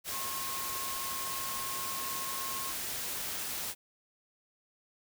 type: tone in noise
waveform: sine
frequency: 1078 Hz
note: C#6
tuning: 49 cents flat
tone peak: -40 dBFS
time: 0.1-2.74 s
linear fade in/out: 50 ms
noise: white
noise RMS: -37 dBFS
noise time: 0.04-3.75 s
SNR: -6 dB
effects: none